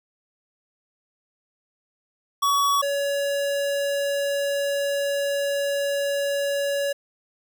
square tone pair in turn, 1128 / 564 Hz, C#6 / C#5, +30 / +30 cents, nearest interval octave, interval 1200 cents, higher first, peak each -19 / -23 dBFS, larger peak first, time 2.42-2.82 / 2.82-6.93 s, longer second, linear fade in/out 10 ms, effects 9-bit

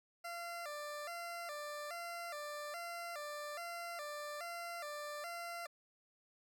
20% pulse tone with vibrato, 637 Hz, D#5, 41 cents sharp, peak -38 dBFS, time 0.24-5.67 s, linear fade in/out 10 ms, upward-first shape square, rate 1.2 Hz, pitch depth 130 cents each way, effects 13-bit

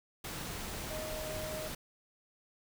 sine tone in noise, 622.3 Hz, D#5, in tune, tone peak -40 dBFS, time 0.9-1.68 s, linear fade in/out 5 ms, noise pink, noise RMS -41 dBFS, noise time 0.24-1.75 s, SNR -2 dB, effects none

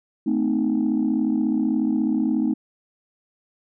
sine chord, A diminished, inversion none, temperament equal with one note detuned, 220 / 256.5 / 311.1 Hz, A3 / C4 / Eb4, 0 / -34 / 0 cents, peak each -22 dBFS, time 0.26-2.54 s, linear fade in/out 10 ms, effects tanh soft clip ceiling -13 dBFS

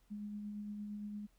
sine tone with tremolo, 207.7 Hz, G#3, in tune, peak -40 dBFS, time 0.1-1.27 s, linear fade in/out 20 ms, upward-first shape sine, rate 8.7 Hz, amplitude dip 25%, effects added 42 Hz sine -69 dBFS peak until 1.38 s + pink hiss -75 dBFS RMS until 1.38 s

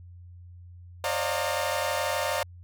sawtooth tone cluster, 535 / 582 / 614 / 705 / 916 Hz, C5 / D5 / D#5 / F5 / A#5, +38 / -16 / -23 / +16 / -31 cents, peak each -29 dBFS, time 1.04-2.43 s, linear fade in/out 2 ms, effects added 88 Hz sine -44 dBFS peak until 2.63 s

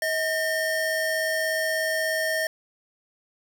square tone pair together, 636.9 / 1814 Hz, D#5 / A#6, +40 / -48 cents, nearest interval octave + tritone, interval 1812 cents, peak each -27 dBFS, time 0.02-2.47 s, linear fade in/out 2 ms, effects none

